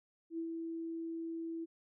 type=tone with ADSR envelope; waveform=sine; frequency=329.6 Hz; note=E4; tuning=in tune; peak=-35 dBFS; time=0.3-1.66 s; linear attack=81 ms; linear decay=83 ms; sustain=-3 dB; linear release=25 ms; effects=none